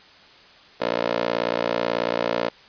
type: tone with high-pass filter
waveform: 15% pulse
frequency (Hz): 58.27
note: A#1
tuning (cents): 0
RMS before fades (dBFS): -24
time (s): 0.8-2.5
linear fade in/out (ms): 20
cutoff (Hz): 450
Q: 2
effects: white hiss -49 dBFS RMS until 2.68 s + resampled to 11025 Hz